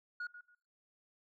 sine tone with echo, 1445 Hz, F#6, 41 cents flat, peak -35 dBFS, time 0.2-0.27 s, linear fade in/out 5 ms, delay 140 ms, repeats 2, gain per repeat -14 dB, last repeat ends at 0.55 s, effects noise-tail reverb RT60 0.5 s tail -23 dB re dry + tanh soft clip ceiling -37 dBFS

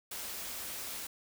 white band-stop noise, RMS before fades -41 dBFS, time 0.11-1.07 s, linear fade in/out 5 ms, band 110 to 170 Hz, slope 96 dB/octave, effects none

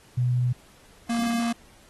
sine / square tone pair in turn, 123.8 / 233.7 Hz, B2 / A#3, +5 / +5 cents, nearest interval major seventh, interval 1100 cents, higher second, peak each -20 / -24 dBFS, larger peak first, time 0.17-0.53 / 1.09-1.53 s, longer second, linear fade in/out 10 ms, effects pink hiss -55 dBFS RMS until 1.89 s + AAC 32 kbps

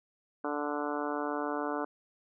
harmonic tone, 146.83 Hz, D3, in tune, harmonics 2 / 3 / 4 / 5 / 6 / 7 / 8 / 9 / 10, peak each -36 / -38 / -39 / -40 / -41 / -41 / -42 / -43 / -43 dBFS, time 0.44-1.85 s, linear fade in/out 5 ms, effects none

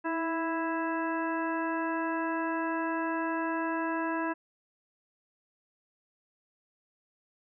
harmonic tone with a mistuned harmonic, 329.6 Hz, E4, in tune, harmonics 1 / 2 / 3 / 4 / 5 / 6 / 8, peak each -32 / -37 / -34 / -42 / -37 / -48 / -46 dBFS, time 0.04-4.34 s, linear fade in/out 20 ms, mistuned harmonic 1, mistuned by -31 cents, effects none

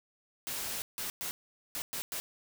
white noise bursts at uneven times, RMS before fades -37 dBFS, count 6, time 0.47-0.82 / 0.98-1.1 / 1.21-1.31 / 1.75-1.82 / 1.93-2.02 / 2.12-2.2 s, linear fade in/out 0 ms, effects none

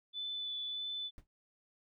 sine tone with vibrato, 3490 Hz, A7, 15 cents flat, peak -37 dBFS, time 0.13-1.11 s, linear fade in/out 50 ms, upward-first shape sine, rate 1.6 Hz, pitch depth 11 cents each way
brown noise with exponential decay, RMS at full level -45 dBFS, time 1.18-1.27 s, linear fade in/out 0 ms, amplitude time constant 18 ms
effects none

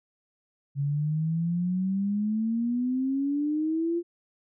sine exponential sweep, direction up, 138.59 to 347.5 Hz, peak -24 dBFS, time 0.75-4.03 s, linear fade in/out 50 ms, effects none

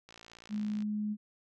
click train, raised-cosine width 0.2 ms, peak -34 dBFS, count 43, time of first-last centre 0.09-0.823 s, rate 57.3 Hz
sine tone, 210.4 Hz, G#3, 23 cents sharp, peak -31 dBFS, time 0.49-1.17 s, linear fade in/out 50 ms
effects none

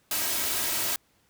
white noise with comb filter, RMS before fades -28 dBFS, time 0.11-0.96 s, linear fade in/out 2 ms, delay 3.1 ms, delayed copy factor +0.5, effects pink hiss -66 dBFS RMS until 1.29 s + high-pass 60 Hz 12 dB/octave

